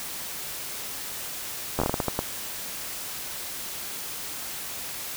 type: slowing click train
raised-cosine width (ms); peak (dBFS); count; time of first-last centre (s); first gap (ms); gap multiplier
1; -10; 10; 1.79-2.191; 11; 1.33
effects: white hiss -35 dBFS RMS until 5.16 s